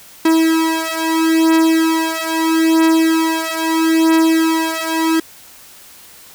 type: beating tone pair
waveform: 45% pulse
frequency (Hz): 323.3 / 324.07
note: E4 / E4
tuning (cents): -34 / -29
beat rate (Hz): 0.77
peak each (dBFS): -15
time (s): 0.25-5.2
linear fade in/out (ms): 5
effects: white hiss -41 dBFS RMS until 6.34 s